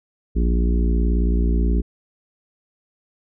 harmonic tone with a mistuned harmonic, 58.6 Hz, A#1, 10 cents sharp, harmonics 1 / 3 / 4 / 5 / 6 / 7, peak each -16 / -26 / -28 / -30 / -32 / -33 dBFS, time 0.35-1.82 s, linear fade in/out 20 ms, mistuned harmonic 1, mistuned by -52 cents, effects none

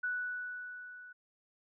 sine tone with level ramp, 1480 Hz, F#6, in tune, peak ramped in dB -31 to -49 dBFS, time 0.03-1.13 s, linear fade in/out 10 ms, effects none

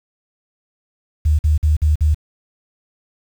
sine tone bursts, 76.3 Hz, D#2, 33 cents flat, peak -11 dBFS, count 5, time 1.25-2.146 s, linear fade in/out 10 ms, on 140 ms, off 49 ms, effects 7-bit

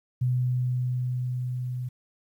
sine tone with level ramp, 125.4 Hz, B2, 27 cents sharp, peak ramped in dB -21 to -29 dBFS, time 0.21-1.89 s, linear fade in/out 10 ms, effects 10-bit

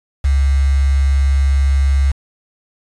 sine tone with quantisation, 68.7 Hz, C#2, 15 cents flat, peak -10 dBFS, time 0.24-2.12 s, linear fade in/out 10 ms, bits 5, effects resampled to 22050 Hz

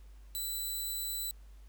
5% pulse tone, 3987 Hz, B7, 16 cents sharp, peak -27 dBFS, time 0.35-1.31 s, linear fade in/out 0 ms, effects added 50 Hz sine -50 dBFS peak until 1.68 s + pink hiss -68 dBFS RMS until 1.68 s

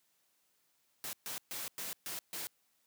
white noise bursts at uneven times, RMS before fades -41 dBFS, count 6, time 1.04-1.13 / 1.26-1.38 / 1.51-1.68 / 1.78-1.93 / 2.06-2.19 / 2.33-2.47 s, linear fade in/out 0 ms, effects white hiss -75 dBFS RMS until 2.86 s + high-pass 100 Hz 12 dB/octave

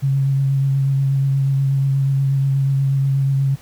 sine tone with vibrato, 136.6 Hz, C#3, 25 cents flat, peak -14 dBFS, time 0.02-3.56 s, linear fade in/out 20 ms, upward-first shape triangle, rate 8.3 Hz, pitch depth 21 cents each way, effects pink hiss -47 dBFS RMS until 3.61 s

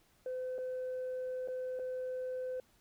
sine tone with dropouts, 510 Hz, C5, 44 cents flat, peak -34 dBFS, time 0.26-2.6 s, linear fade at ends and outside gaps 2 ms, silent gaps 0.582-0.586 / 1.476-1.484 / 1.791-1.795 s, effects tanh soft clip ceiling -34 dBFS + pink hiss -69 dBFS RMS until 2.8 s

